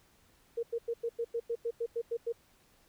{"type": "tone bursts", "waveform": "sine", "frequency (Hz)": 466.2, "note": "A#4", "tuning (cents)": 0, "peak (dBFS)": -30, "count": 12, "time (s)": [0.57, 2.325], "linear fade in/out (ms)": 10, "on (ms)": 61, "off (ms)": 93, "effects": ["pink hiss -66 dBFS RMS until 2.88 s"]}